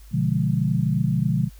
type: chord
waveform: sine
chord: B diminished seventh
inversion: none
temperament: equal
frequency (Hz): 123.47 / 146.83 / 174.61 / 207.7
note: B2 / D3 / F3 / Ab3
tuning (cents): 0 / 0 / 0 / 0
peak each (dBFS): -24 / -23 / -24 / -27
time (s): 0.11-1.5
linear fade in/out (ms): 50
effects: added 51 Hz sine -42 dBFS peak until 1.59 s + white hiss -55 dBFS RMS until 1.59 s